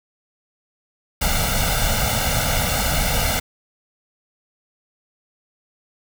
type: noise with comb filter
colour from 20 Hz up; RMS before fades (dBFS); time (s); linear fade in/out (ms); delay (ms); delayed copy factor
pink; -20; 1.21-3.4; 10; 1.4; +0.95
effects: none